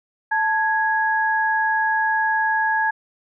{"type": "tone pair together", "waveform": "sine", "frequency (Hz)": [880, 1661.2], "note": ["A5", "G#6"], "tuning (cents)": [0, 0], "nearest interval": "major seventh", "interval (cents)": 1100, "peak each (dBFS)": -20, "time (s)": [0.31, 2.91], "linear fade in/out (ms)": 10, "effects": []}